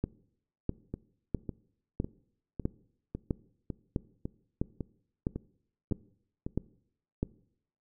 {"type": "two click trains", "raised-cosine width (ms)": 3, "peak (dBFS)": [-16, -22], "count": [12, 11], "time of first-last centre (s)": [[0.04, 7.23], [0.94, 6.465]], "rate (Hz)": [1.53, 1.81], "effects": ["noise-tail reverb RT60 0.7 s tail -21 dB re dry"]}